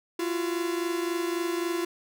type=tone pair together; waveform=45% pulse; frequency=340 / 363.7 Hz; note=F4 / F#4; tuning=-46 / -30 cents; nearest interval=minor second; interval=116 cents; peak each=-28 / -33 dBFS; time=0.19-1.85 s; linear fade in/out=5 ms; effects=none